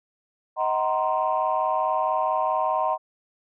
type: chord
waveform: sine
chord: C half-diminished seventh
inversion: first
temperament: just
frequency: 627.9 / 753.5 / 941.9 / 1046.5 Hz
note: Eb5 / Gb5 / Bb5 / C6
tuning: +16 / +31 / +18 / 0 cents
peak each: -26 dBFS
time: 0.56-2.98 s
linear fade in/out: 50 ms
effects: tanh soft clip ceiling -12 dBFS